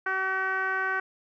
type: tone with low-pass filter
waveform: 10% pulse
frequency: 380 Hz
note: F#4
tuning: 46 cents sharp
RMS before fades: -28 dBFS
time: 0.06-1 s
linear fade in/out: 5 ms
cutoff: 1600 Hz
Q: 4.2
effects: none